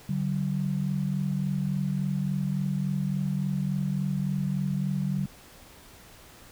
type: tone pair together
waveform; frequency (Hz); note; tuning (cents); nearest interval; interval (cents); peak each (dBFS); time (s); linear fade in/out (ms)
sine; 146 / 189.52; D3 / F#3; -10 / +42; perfect fourth; 452; -28; 0.09-5.26; 5
effects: pink hiss -51 dBFS RMS until 6.51 s